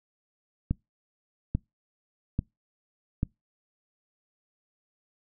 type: click train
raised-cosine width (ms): 5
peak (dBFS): -13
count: 4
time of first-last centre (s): 0.71-3.231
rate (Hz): 1.19
effects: noise-tail reverb RT60 0.2 s tail -26 dB re dry